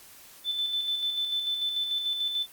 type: tone with tremolo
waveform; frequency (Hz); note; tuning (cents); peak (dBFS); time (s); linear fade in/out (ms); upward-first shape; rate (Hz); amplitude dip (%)
sine; 3520; A7; 0; -25; 0.44-2.47; 50; square; 6.8; 40
effects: white hiss -51 dBFS RMS until 2.52 s + Opus 48 kbps